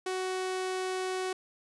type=tone; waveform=sawtooth; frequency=372.7 Hz; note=F#4; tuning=13 cents sharp; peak=-27 dBFS; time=0.06-1.33 s; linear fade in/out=5 ms; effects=resampled to 24000 Hz